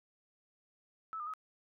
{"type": "tone with pitch steps", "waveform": "sine", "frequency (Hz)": [1306, 1210, 1270], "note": ["E6", "D#6", "D#6"], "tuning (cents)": [-17, -49, 35], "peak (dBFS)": -38, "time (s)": [1.13, 1.337], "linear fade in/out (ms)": 0, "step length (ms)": 69, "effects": []}